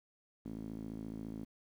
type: tone with band-pass filter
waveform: sawtooth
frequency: 54.5 Hz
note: A1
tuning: 16 cents flat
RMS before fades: -44 dBFS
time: 0.45-1.45 s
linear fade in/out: 5 ms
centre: 250 Hz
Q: 3.2
effects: 11-bit